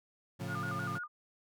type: chord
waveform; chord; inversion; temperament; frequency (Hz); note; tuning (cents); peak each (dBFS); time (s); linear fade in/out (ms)
35% pulse; A augmented; none; equal with one note detuned; 110 / 136.68 / 174.61; A2 / C#3 / E#3; 0 / -24 / 0; -40; 0.39-0.99; 20
type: tone with vibrato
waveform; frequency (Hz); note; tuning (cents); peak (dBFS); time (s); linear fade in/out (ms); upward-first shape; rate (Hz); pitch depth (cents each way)
sine; 1318.5; E6; 0; -37; 0.47-1.08; 50; square; 6.2; 150
effects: none